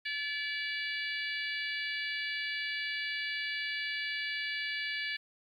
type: harmonic tone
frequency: 576 Hz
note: D5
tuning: 34 cents flat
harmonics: 3 / 4 / 5 / 6 / 7 / 8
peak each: -37 / -38 / -42 / -44 / -45 / -45 dBFS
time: 0.05-5.17 s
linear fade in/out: 10 ms
effects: 11-bit